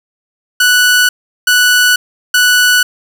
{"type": "tone bursts", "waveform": "sawtooth", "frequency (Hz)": 1480, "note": "F#6", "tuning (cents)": 0, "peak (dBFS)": -3, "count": 3, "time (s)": [0.6, 2.83], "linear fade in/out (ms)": 5, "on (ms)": 490, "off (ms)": 380, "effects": []}